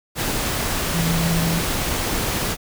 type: tone in noise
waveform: sine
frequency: 166.4 Hz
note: E3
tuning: 17 cents sharp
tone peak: -19 dBFS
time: 0.92-1.62 s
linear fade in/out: 50 ms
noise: pink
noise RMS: -23 dBFS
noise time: 0.15-2.57 s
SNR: +1 dB
effects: none